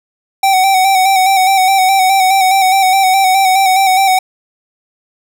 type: tone with vibrato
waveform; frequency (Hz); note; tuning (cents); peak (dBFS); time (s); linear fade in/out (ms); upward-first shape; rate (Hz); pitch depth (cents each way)
square; 763; G5; -47; -8; 0.43-4.19; 5; square; 4.8; 36
effects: none